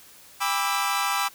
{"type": "chord", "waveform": "sawtooth", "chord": "E minor seventh", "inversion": "first", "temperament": "equal with one note detuned", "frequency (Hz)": [800.9, 987.8, 1174.7, 1318.5], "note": ["G5", "B5", "D6", "E6"], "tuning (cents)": [37, 0, 0, 0], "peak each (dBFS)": -25, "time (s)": [0.4, 1.29], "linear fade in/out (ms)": 20, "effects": ["white hiss -50 dBFS RMS until 1.34 s"]}